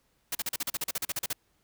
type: noise bursts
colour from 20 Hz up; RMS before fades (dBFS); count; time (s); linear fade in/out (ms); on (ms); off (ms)
white; -31; 15; 0.32-1.331; 5; 31; 39
effects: pink hiss -71 dBFS RMS until 1.63 s